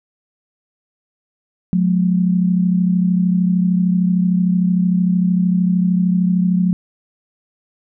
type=tone pair together; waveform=sine; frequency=180 / 213.2 Hz; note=F#3 / G#3; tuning=-47 / +46 cents; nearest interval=minor third; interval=293 cents; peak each=-13 / -20 dBFS; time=1.73-6.73 s; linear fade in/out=0 ms; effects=none